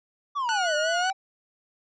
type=exponential two-way sweep; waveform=triangle; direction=down then up; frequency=1183 to 593 to 783 Hz; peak=-23 dBFS; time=0.35-1.13 s; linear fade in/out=20 ms; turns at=0.75 s
type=tone with vibrato; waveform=sawtooth; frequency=1458 Hz; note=F#6; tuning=26 cents flat; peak=-22 dBFS; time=0.49-1.1 s; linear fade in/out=0 ms; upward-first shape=sine; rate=5.5 Hz; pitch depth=35 cents each way
effects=resampled to 16000 Hz